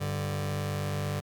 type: tone pair together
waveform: sawtooth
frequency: 97.88 / 146.83 Hz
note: G2 / D3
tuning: -2 / 0 cents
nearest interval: perfect fifth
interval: 702 cents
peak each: -28 dBFS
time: 0-1.21 s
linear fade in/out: 20 ms
effects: Opus 48 kbps